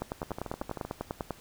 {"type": "two click trains", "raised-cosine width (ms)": 1, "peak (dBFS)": [-18, -22], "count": [14, 9], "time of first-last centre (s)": [[0.02, 1.307], [0.23, 0.85]], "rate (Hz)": [10.1, 12.9], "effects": ["pink hiss -54 dBFS RMS until 1.4 s"]}